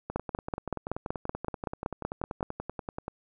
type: two click trains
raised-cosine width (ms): 1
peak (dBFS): -20 / -15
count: 32 / 13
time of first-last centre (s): 0.1-3.081 / 0.16-2.428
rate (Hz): 10.4 / 5.29
effects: none